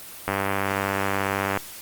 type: click train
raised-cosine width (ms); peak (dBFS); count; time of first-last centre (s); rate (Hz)
0.5; -8; 128; 0.28-1.573; 98.2
effects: white hiss -40 dBFS RMS until 1.81 s + Opus 32 kbps